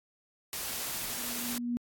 white noise, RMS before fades -36 dBFS, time 0.53-1.58 s, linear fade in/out 0 ms
sine tone with exponential growth, 240.5 Hz, B3, 46 cents flat, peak -27 dBFS, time 0.71-1.77 s, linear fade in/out 0 ms, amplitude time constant 230 ms
effects AAC 64 kbps

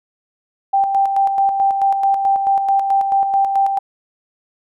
sine tone with tremolo, 786 Hz, G5, 4 cents sharp, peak -11 dBFS, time 0.73-3.79 s, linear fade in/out 10 ms, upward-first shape square, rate 4.6 Hz, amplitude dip 45%, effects none

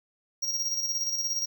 square tone with tremolo, 5630 Hz, F8, 13 cents sharp, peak -26 dBFS, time 0.42-1.46 s, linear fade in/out 10 ms, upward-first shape square, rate 17 Hz, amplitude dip 45%, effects 10-bit

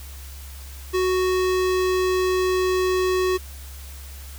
square tone with notch filter, 370 Hz, F#4, in tune, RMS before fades -21 dBFS, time 0.93-3.38 s, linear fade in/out 20 ms, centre 11000 Hz, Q 0.99, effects added 68 Hz sine -36 dBFS peak until 4.38 s + white hiss -44 dBFS RMS until 4.38 s

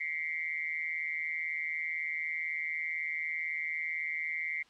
sine tone with amplitude modulation, 2104 Hz, C7, 9 cents sharp, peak -28 dBFS, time 0-4.63 s, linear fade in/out 10 ms, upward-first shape sine, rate 158 Hz, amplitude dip 95%, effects white hiss -62 dBFS RMS until 4.69 s + low-pass 4000 Hz 12 dB/octave

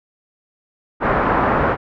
white low-pass noise, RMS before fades -17 dBFS, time 1-1.77 s, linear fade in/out 50 ms, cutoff 1400 Hz, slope 24 dB/octave, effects none

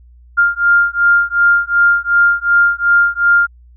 sine beating tone pair, 1400 / 1402.7 Hz, F6 / F6, +4 / +7 cents, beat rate 2.7 Hz, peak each -12 dBFS, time 0.37-3.47 s, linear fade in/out 20 ms, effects added 60 Hz sine -40 dBFS peak until 3.76 s

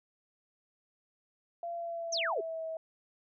sine tone with pitch glide, 684 to 645.6 Hz, F5 to E5, -36 to -36 cents, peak -35 dBFS, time 1.63-2.77 s, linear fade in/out 2 ms, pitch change -100 cents, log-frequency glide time 1.74-2.65 s
sine exponential sweep, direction down, 6645 to 361.6 Hz, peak -30 dBFS, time 2.12-2.41 s, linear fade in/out 10 ms
effects none

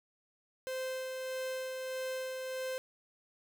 45% pulse tone with tremolo, 519 Hz, C5, 14 cents flat, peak -35 dBFS, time 0.67-2.78 s, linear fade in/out 0 ms, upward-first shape sine, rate 1.6 Hz, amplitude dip 30%, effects none

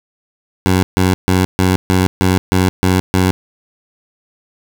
15% pulse tone bursts, 92.5 Hz, F#2, in tune, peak -4 dBFS, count 9, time 0.66-3.31 s, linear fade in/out 0 ms, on 170 ms, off 140 ms, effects none

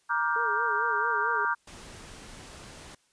sine chord, G minor seventh, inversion first, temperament just, 940.8 / 1176 / 1411.2 / 1568 Hz, Bb5 / D6 / F6 / G6, +16 / +2 / +18 / 0 cents, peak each -30 dBFS, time 0.09-1.55 s, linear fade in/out 20 ms
sine tone with vibrato, 441.7 Hz, A4, 7 cents sharp, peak -35 dBFS, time 0.36-1.45 s, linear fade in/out 2 ms, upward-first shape sine, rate 4.5 Hz, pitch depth 110 cents each way
pink noise, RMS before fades -46 dBFS, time 1.67-2.95 s, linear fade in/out 5 ms
effects white hiss -68 dBFS RMS until 3.12 s + resampled to 22050 Hz

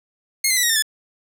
10% pulse tone with pitch steps, 2148 / 2057 / 1969.7 / 1886.2 / 1806.2 / 1729.7 Hz, C7 / C7 / B6 / A#6 / A6 / A6, +45 / -30 / -5 / +20 / +45 / -30 cents, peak -7 dBFS, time 0.44-0.824 s, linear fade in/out 5 ms, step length 64 ms, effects none

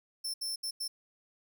sawtooth tone bursts at uneven times, 5350 Hz, E8, 25 cents sharp, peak -31 dBFS, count 4, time 0.24-0.34 / 0.41-0.56 / 0.63-0.71 / 0.8-0.88 s, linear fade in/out 10 ms, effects none

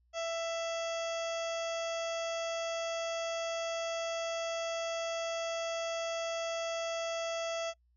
harmonic tone, 664 Hz, E5, 12 cents sharp, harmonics 1 / 2 / 3 / 4 / 5 / 7 / 8 / 9 / 10, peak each -34 / -43 / -47 / -46 / -45 / -51 / -52 / -50 / -51 dBFS, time 0.13-7.74 s, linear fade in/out 50 ms, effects noise-tail reverb RT60 0.1 s tail -26 dB re dry + added 60 Hz sine -67 dBFS peak until 7.96 s

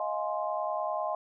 sine chord, F minor seventh, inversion third, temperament just, 628.6 / 698.5 / 838.1 / 1047.7 Hz, Eb5 / F5 / Ab5 / C6, +18 / 0 / +16 / +2 cents, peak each -33 / -35 / -36 / -35 dBFS, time 0-1.15 s, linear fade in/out 2 ms, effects none

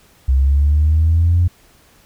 sine linear sweep, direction up, 64.9 to 89 Hz, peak -9 dBFS, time 0.28-1.48 s, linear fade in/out 10 ms, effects tanh soft clip ceiling -6 dBFS + pink hiss -51 dBFS RMS until 2.05 s

